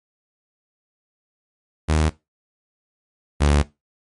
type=tone pair in turn; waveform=sawtooth; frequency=77.78 / 72.75 Hz; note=D#2 / D2; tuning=0 / -16 cents; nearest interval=minor second; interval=116 cents; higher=first; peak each=-12 / -10 dBFS; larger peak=second; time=1.88-2.1 / 3.4-3.63 s; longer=second; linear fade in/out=20 ms; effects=noise-tail reverb RT60 0.2 s tail -18 dB re dry + MP3 48 kbps